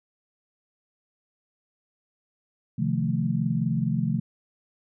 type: chord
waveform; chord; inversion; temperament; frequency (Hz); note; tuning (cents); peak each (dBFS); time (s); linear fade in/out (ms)
sine; F dominant seventh; second; equal; 130.81 / 155.56 / 174.61 / 220; C3 / Eb3 / F3 / A3; 0 / 0 / 0 / 0; -28; 2.78-4.2; 10
effects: none